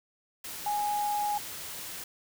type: tone in noise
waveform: sine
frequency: 829 Hz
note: G#5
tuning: 3 cents flat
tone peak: -27 dBFS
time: 0.66-1.38 s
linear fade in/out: 5 ms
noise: white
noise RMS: -40 dBFS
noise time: 0.44-2.04 s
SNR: +10 dB
effects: none